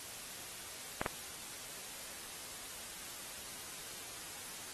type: clicks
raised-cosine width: 0.5 ms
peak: -19 dBFS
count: 2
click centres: 1.015 / 1.062 s
effects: white hiss -47 dBFS RMS until 4.73 s + AAC 32 kbps